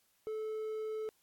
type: tone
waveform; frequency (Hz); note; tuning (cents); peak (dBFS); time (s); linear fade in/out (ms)
triangle; 435; A4; -20; -34; 0.27-1.09; 0
effects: white hiss -73 dBFS RMS until 1.22 s + AAC 64 kbps